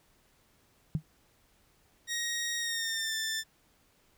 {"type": "tone with exponential decay", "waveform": "sine", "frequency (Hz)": 155.56, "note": "D#3", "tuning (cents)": 0, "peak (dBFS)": -22, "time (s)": [0.95, 1.03], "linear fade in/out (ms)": 0, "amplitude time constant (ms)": 16}
{"type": "tone with pitch glide", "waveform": "15% pulse", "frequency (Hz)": [1879, 1773.5], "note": ["A#6", "A6"], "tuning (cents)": [13, 13], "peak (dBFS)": -25, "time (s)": [2.07, 3.44], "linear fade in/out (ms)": 50, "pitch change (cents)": -100, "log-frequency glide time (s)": [2.58, 3.14]}
{"effects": ["pink hiss -67 dBFS RMS until 4.17 s"]}